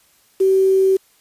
sine tone with quantisation, 382.8 Hz, G4, 41 cents flat, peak -11 dBFS, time 0.4-0.97 s, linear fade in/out 10 ms, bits 6, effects white hiss -56 dBFS RMS until 1.2 s + resampled to 32000 Hz

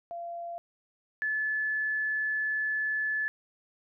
sine tone pair in turn, 686 / 1728.6 Hz, F5 / A6, -31 / -31 cents, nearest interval octave + major third, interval 1600 cents, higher second, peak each -35 / -27 dBFS, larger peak second, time 0.11-0.58 / 1.22-3.28 s, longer second, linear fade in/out 0 ms, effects none

